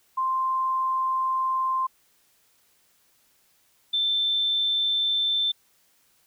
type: tone pair in turn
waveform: sine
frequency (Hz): 1046.5 / 3548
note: C6 / A7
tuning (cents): 0 / +14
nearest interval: octave + major sixth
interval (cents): 2114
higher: second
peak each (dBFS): -22 / -21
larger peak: second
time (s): 0.17-1.87 / 3.93-5.52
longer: first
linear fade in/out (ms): 10
effects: white hiss -64 dBFS RMS until 6.26 s